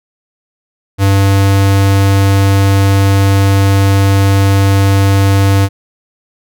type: tone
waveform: square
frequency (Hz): 98.2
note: G2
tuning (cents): +4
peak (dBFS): -7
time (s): 0.98-5.69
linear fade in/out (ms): 50
effects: none